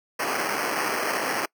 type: noise with sample-and-hold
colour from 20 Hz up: white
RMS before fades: -26 dBFS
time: 0.19-1.46 s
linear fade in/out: 10 ms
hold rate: 3675 Hz
effects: noise-tail reverb RT60 0.1 s tail -25 dB re dry + high-pass 300 Hz 12 dB/octave